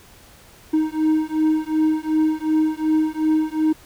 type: beating tone pair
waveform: triangle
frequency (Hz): 311.1 / 313.8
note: D#4 / D#4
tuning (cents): 0 / +15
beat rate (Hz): 2.7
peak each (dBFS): -18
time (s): 0.73-3.73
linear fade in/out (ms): 10
effects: pink hiss -48 dBFS RMS until 3.85 s